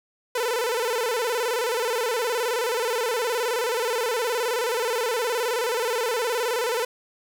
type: tone with vibrato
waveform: sawtooth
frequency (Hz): 471.9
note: A#4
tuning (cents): +21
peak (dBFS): -19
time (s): 0.35-6.85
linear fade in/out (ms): 5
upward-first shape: square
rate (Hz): 19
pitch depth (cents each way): 98
effects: none